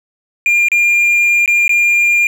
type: tone with dropouts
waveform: triangle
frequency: 2403 Hz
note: D7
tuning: 39 cents sharp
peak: -7 dBFS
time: 0.46-2.27 s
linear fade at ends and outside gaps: 1 ms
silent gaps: 0.685-0.717 / 1.46-1.477 / 1.679-1.693 s
effects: none